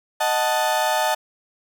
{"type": "chord", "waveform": "35% pulse", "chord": "D# diminished", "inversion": "none", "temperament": "equal", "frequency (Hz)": [622.3, 740, 880], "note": ["D#5", "F#5", "A5"], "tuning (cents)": [0, 0, 0], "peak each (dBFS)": [-22, -23, -20], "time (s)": [0.2, 1.15], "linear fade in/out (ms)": 10, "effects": []}